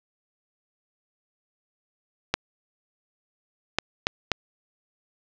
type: clicks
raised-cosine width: 0.2 ms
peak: -3 dBFS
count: 4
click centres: 2.34 / 3.786 / 4.069 / 4.317 s
effects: low-pass 5000 Hz 12 dB/octave + 7-bit